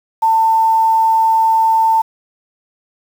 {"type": "tone with quantisation", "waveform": "sine", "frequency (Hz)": 895, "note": "A5", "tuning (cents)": 29, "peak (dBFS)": -9, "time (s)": [0.22, 2.02], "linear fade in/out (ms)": 10, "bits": 6, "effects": []}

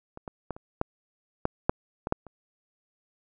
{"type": "clicks", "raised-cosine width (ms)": 1, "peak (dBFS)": [-27, -23, -18, -29, -11, -10, -6, -17, -9, -30], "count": 10, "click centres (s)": [0.174, 0.278, 0.507, 0.565, 0.814, 1.454, 1.695, 2.071, 2.124, 2.267], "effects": []}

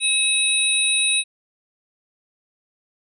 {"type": "tone cluster", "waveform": "sine", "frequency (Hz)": [2576, 3823, 9420], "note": ["E7", "A#7", "D9"], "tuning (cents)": [-41, 43, 4], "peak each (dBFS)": -21, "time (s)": [0, 1.24], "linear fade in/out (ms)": 50, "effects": []}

